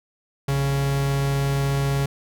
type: tone pair together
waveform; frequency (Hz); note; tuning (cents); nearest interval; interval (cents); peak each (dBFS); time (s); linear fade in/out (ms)
45% pulse; 58.27 / 138.59; A#1 / C#3; 0 / 0; octave + minor third; 1500; -32 / -20; 0.48-2.06; 5
effects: none